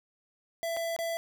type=tone with dropouts; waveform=square; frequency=667 Hz; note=E5; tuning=20 cents sharp; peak=-31 dBFS; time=0.63-1.17 s; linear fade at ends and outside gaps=0 ms; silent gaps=0.766-0.77 / 0.964-0.989 s; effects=none